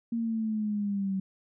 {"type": "linear sweep", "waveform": "sine", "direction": "down", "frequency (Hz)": [233.1, 189.9], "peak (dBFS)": -27, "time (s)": [0.12, 1.2], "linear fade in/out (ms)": 5, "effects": []}